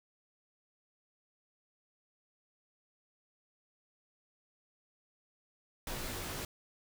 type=noise with comb filter; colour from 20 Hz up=pink; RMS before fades=-40 dBFS; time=5.87-6.45 s; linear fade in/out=2 ms; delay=18 ms; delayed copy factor=-1; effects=none